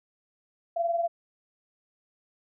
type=tone pair together; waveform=sine; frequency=677.8 / 698.5 Hz; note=E5 / F5; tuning=+48 / 0 cents; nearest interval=minor second; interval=52 cents; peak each=-25 / -32 dBFS; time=0.76-1.08 s; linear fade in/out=10 ms; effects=none